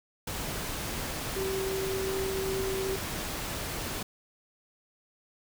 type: tone in noise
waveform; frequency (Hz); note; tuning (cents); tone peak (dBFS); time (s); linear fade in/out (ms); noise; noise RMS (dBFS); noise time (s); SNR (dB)
sine; 384.4; G4; -34; -30; 1.36-2.96; 5; pink; -35; 0.27-4.03; +2
effects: none